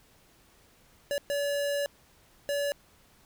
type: tone bursts at uneven times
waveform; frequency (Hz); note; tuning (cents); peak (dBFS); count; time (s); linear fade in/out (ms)
square; 571; D5; -49; -28; 3; 1.11-1.18 / 1.3-1.86 / 2.49-2.72; 0
effects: pink hiss -61 dBFS RMS until 3.25 s